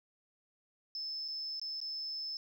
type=tone with dropouts; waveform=sine; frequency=5250 Hz; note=E8; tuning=8 cents flat; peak=-36 dBFS; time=0.95-2.37 s; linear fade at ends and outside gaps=1 ms; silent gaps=1.28-1.284 / 1.597-1.615 / 1.803-1.814 s; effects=tanh soft clip ceiling -33 dBFS